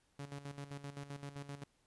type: tone with tremolo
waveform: sawtooth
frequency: 141.6 Hz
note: C#3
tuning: 37 cents sharp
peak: -39 dBFS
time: 0.19-1.64 s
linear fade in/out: 5 ms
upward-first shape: square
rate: 7.7 Hz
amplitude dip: 70%
effects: pink hiss -75 dBFS RMS until 1.86 s + resampled to 24000 Hz